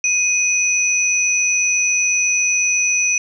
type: tone pair together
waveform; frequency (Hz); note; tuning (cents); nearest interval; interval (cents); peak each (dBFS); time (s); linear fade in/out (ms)
sine; 2500 / 5946; D#7 / F#8; +8 / +8; octave + minor third; 1500; -17; 0.04-3.18; 2
effects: none